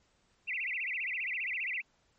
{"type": "tone with vibrato", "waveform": "sine", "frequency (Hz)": 2324, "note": "D7", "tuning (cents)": -19, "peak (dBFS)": -32, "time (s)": [0.47, 1.82], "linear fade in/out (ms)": 20, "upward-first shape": "sine", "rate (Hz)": 15, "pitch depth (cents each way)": 290, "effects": ["pink hiss -71 dBFS RMS until 2.18 s", "MP3 32 kbps"]}